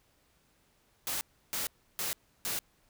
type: noise bursts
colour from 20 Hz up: white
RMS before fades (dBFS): -34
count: 4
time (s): 1.07-2.59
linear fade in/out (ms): 0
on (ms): 140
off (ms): 320
effects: pink hiss -69 dBFS RMS until 2.89 s